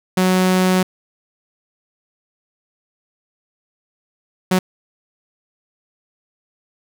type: tone bursts at uneven times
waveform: sawtooth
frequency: 185 Hz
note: F#3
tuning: in tune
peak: -9 dBFS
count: 2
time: 0.17-0.83 / 4.51-4.59 s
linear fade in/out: 5 ms
effects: none